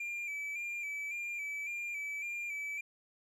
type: tone with vibrato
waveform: triangle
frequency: 2349 Hz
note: D7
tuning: in tune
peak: -35 dBFS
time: 0-2.81 s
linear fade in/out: 5 ms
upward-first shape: square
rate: 1.8 Hz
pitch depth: 35 cents each way
effects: none